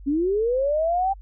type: linear sweep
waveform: sine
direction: up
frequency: 268.5 to 794 Hz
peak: -19 dBFS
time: 0.06-1.14 s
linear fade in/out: 20 ms
effects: added 48 Hz sine -39 dBFS peak until 1.21 s